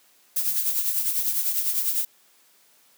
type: noise with tremolo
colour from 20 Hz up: violet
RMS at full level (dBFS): -22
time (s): 0.36-2.05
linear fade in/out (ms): 5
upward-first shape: triangle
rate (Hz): 10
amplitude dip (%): 60
effects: white hiss -59 dBFS RMS until 2.97 s + high-pass 200 Hz 12 dB/octave